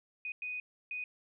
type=tone bursts at uneven times; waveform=sine; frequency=2489 Hz; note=D#7; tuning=in tune; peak=-36 dBFS; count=3; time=0.25-0.32 / 0.42-0.6 / 0.91-1.04 s; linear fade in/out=2 ms; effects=none